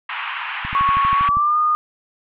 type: band-pass noise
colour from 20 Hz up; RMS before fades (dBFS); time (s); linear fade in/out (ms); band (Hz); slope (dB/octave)
pink; -27; 0.09-1.29; 5; 910 to 3000; 48
type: click train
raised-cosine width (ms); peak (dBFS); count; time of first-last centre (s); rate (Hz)
5; -18; 10; 0.65-1.37; 12.5
type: tone with pitch glide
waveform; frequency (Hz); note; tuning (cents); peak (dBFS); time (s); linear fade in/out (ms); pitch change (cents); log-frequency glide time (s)
sine; 1108.7 to 1223.1; C#6 to D#6; 0 to -30; -14; 0.75-1.75; 0; +170; 1.14-1.58
effects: none